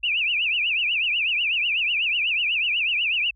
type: tone with vibrato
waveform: sine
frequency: 2637 Hz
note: E7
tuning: in tune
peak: -20 dBFS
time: 0.03-3.31 s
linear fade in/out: 10 ms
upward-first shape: triangle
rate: 8.1 Hz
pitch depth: 220 cents each way
effects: added 53 Hz sine -55 dBFS peak until 3.35 s